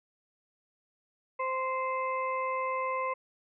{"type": "harmonic tone", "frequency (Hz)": 521, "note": "C5", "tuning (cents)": -7, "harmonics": [1, 2, 4, 5], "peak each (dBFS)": [-34, -31, -39, -46], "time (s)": [1.39, 3.14], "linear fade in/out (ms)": 10, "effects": []}